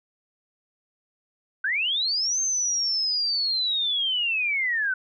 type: linear two-way sweep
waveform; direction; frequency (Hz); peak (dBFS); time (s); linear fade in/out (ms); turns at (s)
sine; up then down; 1480 to 6360 to 1480; -22; 1.64-4.94; 5; 2.4
effects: none